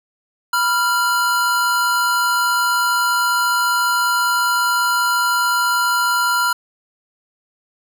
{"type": "tone pair together", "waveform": "square", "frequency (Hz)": [981, 1387.3], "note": ["B5", "F6"], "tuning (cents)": [-12, -12], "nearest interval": "tritone", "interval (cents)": 600, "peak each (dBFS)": [-21, -17], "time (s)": [0.53, 6.53], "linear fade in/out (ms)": 5, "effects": []}